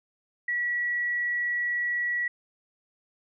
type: tone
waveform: sine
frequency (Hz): 1934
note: B6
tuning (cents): -37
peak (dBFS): -25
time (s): 0.48-2.28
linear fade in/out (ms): 5
effects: none